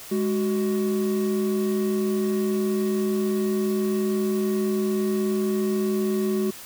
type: tone pair together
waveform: triangle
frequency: 207.7 / 373.5 Hz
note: G#3 / F#4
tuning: 0 / +16 cents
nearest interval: minor seventh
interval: 1016 cents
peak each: -22 dBFS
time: 0.11-6.51 s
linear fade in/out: 10 ms
effects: white hiss -41 dBFS RMS until 6.65 s